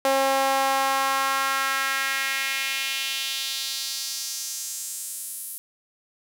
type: tone with high-pass filter sweep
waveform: sawtooth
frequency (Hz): 270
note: C#4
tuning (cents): -45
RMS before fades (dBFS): -26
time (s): 0.05-5.58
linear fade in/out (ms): 0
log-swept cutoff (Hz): 580 to 11000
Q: 2.1
effects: none